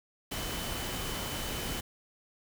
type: tone in noise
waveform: sine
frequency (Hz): 3024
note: F#7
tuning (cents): +37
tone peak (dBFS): -44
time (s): 0.31-1.81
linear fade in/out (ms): 10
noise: pink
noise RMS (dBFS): -36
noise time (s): 0.31-1.81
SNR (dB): -11
effects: none